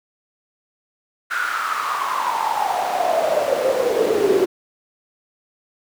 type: noise with high-pass filter sweep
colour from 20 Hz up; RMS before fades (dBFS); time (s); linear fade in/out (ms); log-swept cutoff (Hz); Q
brown; -20; 1.3-4.46; 20; 1500 to 370; 8.6
effects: none